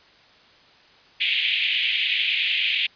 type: band-pass noise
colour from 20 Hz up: white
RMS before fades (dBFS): -23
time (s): 1.2-2.87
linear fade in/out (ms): 10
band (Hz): 2200 to 3400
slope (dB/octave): 48
effects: white hiss -53 dBFS RMS until 2.95 s + resampled to 11025 Hz